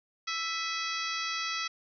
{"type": "harmonic tone with a mistuned harmonic", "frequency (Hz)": 661, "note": "E5", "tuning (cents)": 5, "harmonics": [2, 3, 4, 5, 6, 7, 8, 9], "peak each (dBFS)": [-36, -38, -39, -40, -41, -41, -42, -43], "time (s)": [0.27, 1.68], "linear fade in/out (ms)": 10, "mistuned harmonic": 4, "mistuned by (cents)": -67, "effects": []}